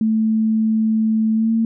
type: tone with pitch glide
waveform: sine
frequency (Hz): 220 to 225.9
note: A3 to A3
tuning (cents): 0 to +46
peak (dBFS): -14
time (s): 0.01-1.65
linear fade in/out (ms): 2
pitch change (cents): +46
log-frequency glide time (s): 1.34-1.52
effects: none